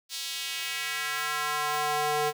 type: tone with high-pass filter sweep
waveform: square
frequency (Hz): 149.7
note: D3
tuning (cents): +33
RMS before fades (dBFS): -30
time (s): 0.09-2.33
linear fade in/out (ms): 50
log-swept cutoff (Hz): 4200 to 520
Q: 1.6
effects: none